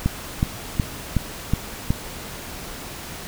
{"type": "click train", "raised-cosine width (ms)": 5, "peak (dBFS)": -6, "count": 6, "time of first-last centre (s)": [0.06, 1.905], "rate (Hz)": 2.71, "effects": ["pink hiss -35 dBFS RMS until 3.27 s"]}